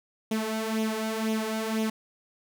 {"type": "tone with flanger", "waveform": "sawtooth", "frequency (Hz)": 220, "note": "A3", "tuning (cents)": 0, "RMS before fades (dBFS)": -29, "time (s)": [0.31, 1.9], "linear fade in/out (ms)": 5, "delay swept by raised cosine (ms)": [0.31, 3.21], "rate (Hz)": 2, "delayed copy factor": 0.65, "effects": []}